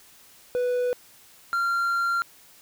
triangle tone pair in turn, 493.9 / 1381.7 Hz, B4 / F6, 0 / -19 cents, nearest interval octave + tritone, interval 1781 cents, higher second, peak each -20 dBFS, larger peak neither, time 0.55-0.93 / 1.53-2.22 s, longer second, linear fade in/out 0 ms, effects white hiss -53 dBFS RMS until 2.61 s

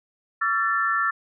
sine tone cluster, 1136 / 1352 / 1764 Hz, C#6 / E6 / A6, +42 / +43 / +4 cents, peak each -28 / -23 / -24 dBFS, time 0.41-1.11 s, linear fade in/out 10 ms, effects none

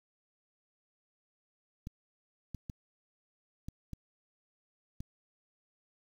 clicks, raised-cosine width 5 ms, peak -28 dBFS, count 6, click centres 1.871 / 2.547 / 2.698 / 3.685 / 3.933 / 5.005 s, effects 9-bit

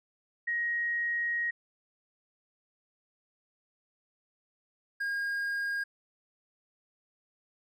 sine / triangle tone pair in turn, 1885 / 1623.9 Hz, A#6 / G#6, +19 / -39 cents, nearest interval minor third, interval 258 cents, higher first, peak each -28 dBFS, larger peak neither, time 0.47-1.51 / 5-5.84 s, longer first, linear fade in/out 10 ms, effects none

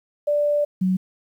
sine tone pair in turn, 587 / 185.91 Hz, D5 / F#3, -1 / +9 cents, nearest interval octave + minor sixth, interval 1990 cents, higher first, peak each -17 dBFS, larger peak neither, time 0.27-0.65 / 0.81-0.97 s, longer first, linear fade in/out 10 ms, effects 9-bit

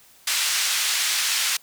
white band-pass noise, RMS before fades -23 dBFS, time 0.27-1.57 s, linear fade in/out 5 ms, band 1600 to 6900 Hz, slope 12 dB/octave, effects white hiss -53 dBFS RMS until 1.62 s

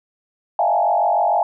sine tone with frequency modulation, 760 Hz, F#5, 46 cents sharp, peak -14 dBFS, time 0.59-1.43 s, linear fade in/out 2 ms, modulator 46.6 Hz, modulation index 2.6, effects none

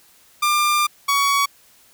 sawtooth tone pair in turn, 1195 / 1124.4 Hz, D6 / C#6, +30 / +24 cents, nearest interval minor second, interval 106 cents, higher first, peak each -12 / -12 dBFS, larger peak neither, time 0.42-0.87 / 1.08-1.46 s, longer first, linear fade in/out 10 ms, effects white hiss -53 dBFS RMS until 1.93 s

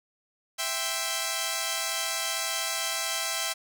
5% pulse chord, C major, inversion first, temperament equal, 659.3 / 784 / 1046.5 Hz, E5 / G5 / C6, 0 / 0 / 0 cents, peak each -20 / -21 / -22 dBFS, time 0.58-3.54 s, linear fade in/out 20 ms, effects none

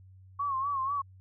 sine tone with vibrato, 1100 Hz, C#6, 14 cents flat, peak -28 dBFS, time 0.39-1.02 s, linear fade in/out 10 ms, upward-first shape sine, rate 4.1 Hz, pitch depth 84 cents each way, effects added 94 Hz sine -51 dBFS peak until 1.2 s

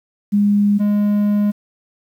sine / triangle tone pair in turn, 204.5 / 206.5 Hz, G#3 / G#3, -26 / -10 cents, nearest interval unison, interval 16 cents, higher second, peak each -11 dBFS, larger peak neither, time 0.32-0.79 / 0.79-1.52 s, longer second, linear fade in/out 20 ms, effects 8-bit

